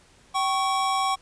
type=tone pair together; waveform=square; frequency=770.8 / 1105 Hz; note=G5 / C#6; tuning=-29 / -6 cents; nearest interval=tritone; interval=623 cents; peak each=-26 / -25 dBFS; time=0.34-1.16 s; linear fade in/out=20 ms; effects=pink hiss -56 dBFS RMS until 1.21 s + resampled to 22050 Hz